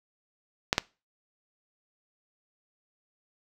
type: clicks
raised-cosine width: 0.2 ms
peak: -4 dBFS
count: 2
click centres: 0.729 / 0.781 s
effects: noise-tail reverb RT60 0.3 s tail -22 dB re dry